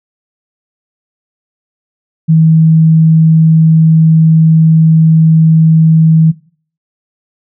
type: tone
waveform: sine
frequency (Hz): 160.4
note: E3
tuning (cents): -47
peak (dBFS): -3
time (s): 2.28-6.32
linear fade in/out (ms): 20
effects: noise-tail reverb RT60 0.5 s tail -21 dB re dry